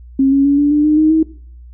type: tone with pitch steps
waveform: sine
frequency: 269.8 / 276.3 / 282.9 / 289.7 / 296.6 / 303.7 / 311 / 318.4 Hz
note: C#4 / C#4 / C#4 / D4 / D4 / D#4 / D#4 / D#4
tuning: -47 / -6 / +35 / -24 / +17 / -42 / -1 / +40 cents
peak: -8 dBFS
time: 0.19-1.23 s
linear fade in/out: 5 ms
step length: 130 ms
effects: noise-tail reverb RT60 0.5 s tail -18 dB re dry + added 60 Hz sine -34 dBFS peak until 1.73 s